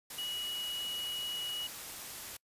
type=tone in noise; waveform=sine; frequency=2918 Hz; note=F#7; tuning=25 cents flat; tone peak=-36 dBFS; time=0.18-1.67 s; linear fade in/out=5 ms; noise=white; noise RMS=-44 dBFS; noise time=0.1-2.37 s; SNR=+5 dB; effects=noise-tail reverb RT60 0.1 s tail -26 dB re dry + resampled to 32000 Hz